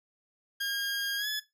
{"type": "tone with pitch glide", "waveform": "20% pulse", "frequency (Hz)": [1621, 1711.4], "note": ["G#6", "A6"], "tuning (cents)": [-42, -48], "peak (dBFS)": -25, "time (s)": [0.6, 1.4], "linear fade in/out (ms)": 10, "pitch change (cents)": 94, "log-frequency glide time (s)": [1.17, 1.28], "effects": ["noise-tail reverb RT60 0.2 s tail -17 dB re dry"]}